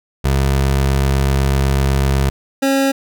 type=tone pair in turn; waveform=25% pulse; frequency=68 / 272 Hz; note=C#2 / C#4; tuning=-33 / -33 cents; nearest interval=2 octaves; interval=2400 cents; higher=second; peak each=-9 / -9 dBFS; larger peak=neither; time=0.24-2.3 / 2.62-2.92 s; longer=first; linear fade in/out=10 ms; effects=none